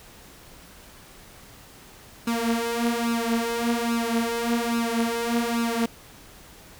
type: tone with flanger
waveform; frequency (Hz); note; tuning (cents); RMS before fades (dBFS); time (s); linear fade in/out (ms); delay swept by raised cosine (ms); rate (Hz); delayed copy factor
sawtooth; 233.1; A#3; 0; -25; 2.27-5.86; 5; 0.75 to 6.65; 1.2; +0.75
effects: pink hiss -48 dBFS RMS until 6.79 s